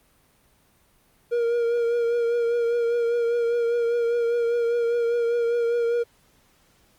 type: tone with vibrato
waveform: triangle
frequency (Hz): 470.7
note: A#4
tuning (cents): +17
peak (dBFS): -18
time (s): 1.31-6.04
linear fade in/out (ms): 20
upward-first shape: triangle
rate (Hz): 5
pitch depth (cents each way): 32
effects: pink hiss -61 dBFS RMS until 6.98 s + Opus 32 kbps